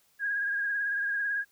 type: tone with vibrato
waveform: sine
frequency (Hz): 1636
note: G#6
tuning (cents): -26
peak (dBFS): -27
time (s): 0.19-1.45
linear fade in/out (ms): 50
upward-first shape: triangle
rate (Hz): 18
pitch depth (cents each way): 48
effects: white hiss -67 dBFS RMS until 1.51 s